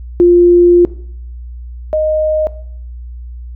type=tone pair in turn; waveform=sine; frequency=350 / 619.5 Hz; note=F4 / D#5; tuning=+4 / -8 cents; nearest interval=minor seventh; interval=988 cents; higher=second; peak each=-3 / -10 dBFS; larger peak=first; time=0.2-0.85 / 1.93-2.47 s; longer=first; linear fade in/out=0 ms; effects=noise-tail reverb RT60 0.6 s tail -18 dB re dry + added 60 Hz sine -25 dBFS peak until 3.55 s